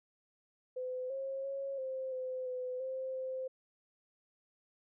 sine tone with pitch steps, 508 / 539 / 548 / 524 / 513 / 505 / 523 / 520 Hz, B4 / C#5 / C#5 / C5 / C5 / B4 / C5 / C5, +49 / -49 / -20 / +2 / -34 / +39 / -1 / -11 cents, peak -36 dBFS, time 0.76-3.48 s, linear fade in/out 10 ms, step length 340 ms, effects none

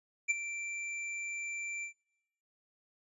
square tone with ADSR envelope, 2349 Hz, D7, in tune, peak -25 dBFS, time 0.28-1.93 s, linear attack 24 ms, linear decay 21 ms, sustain -13 dB, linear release 99 ms, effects noise-tail reverb RT60 0.9 s tail -25 dB re dry + resampled to 24000 Hz

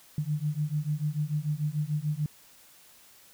sine beating tone pair, 146.83 / 153.63 Hz, D3 / D#3, 0 / -22 cents, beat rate 6.8 Hz, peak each -30 dBFS, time 0.18-2.26 s, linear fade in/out 2 ms, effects white hiss -56 dBFS RMS until 3.33 s

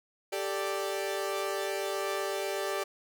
sawtooth chord, G suspended second, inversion none, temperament equal, 392 / 440 / 587.3 Hz, G4 / A4 / D5, 0 / 0 / 0 cents, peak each -30 / -34 / -31 dBFS, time 0.32-2.84 s, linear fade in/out 10 ms, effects none

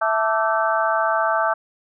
harmonic tone with a mistuned harmonic, 220 Hz, A3, in tune, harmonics 3 / 4 / 5 / 6 / 7, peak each -22 / -23 / -24 / -25 / -25 dBFS, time 0.01-1.54 s, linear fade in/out 10 ms, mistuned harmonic 5, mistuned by +100 cents, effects none

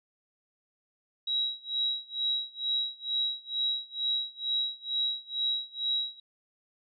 sine tone with tremolo, 3859 Hz, B7, 41 cents flat, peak -25 dBFS, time 1.27-6.2 s, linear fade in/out 5 ms, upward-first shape sine, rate 2.2 Hz, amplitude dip 95%, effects none

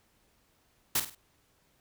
white noise with echo, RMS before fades -27 dBFS, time 0.95-1 s, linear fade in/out 5 ms, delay 50 ms, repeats 3, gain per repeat -9 dB, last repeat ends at 1.15 s, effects pink hiss -69 dBFS RMS until 1.8 s

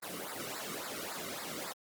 pink noise with flanger, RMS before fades -41 dBFS, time 0.02-1.73 s, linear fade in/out 10 ms, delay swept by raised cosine 0.32 to 1.22 ms, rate 3.6 Hz, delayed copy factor -0.95, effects high-pass 150 Hz 12 dB/octave + Opus 24 kbps

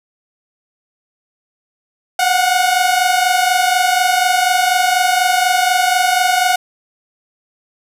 sawtooth tone pair together, 719.9 / 744 Hz, F#5 / F#5, -48 / +9 cents, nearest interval minor second, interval 57 cents, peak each -11 dBFS, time 2.19-6.56 s, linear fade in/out 5 ms, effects resampled to 32000 Hz + 7-bit

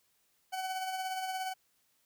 40% pulse tone with tremolo, 753 Hz, F#5, 30 cents sharp, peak -32 dBFS, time 0.52-1.54 s, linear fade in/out 20 ms, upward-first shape sine, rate 17 Hz, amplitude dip 40%, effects white hiss -73 dBFS RMS until 2.05 s

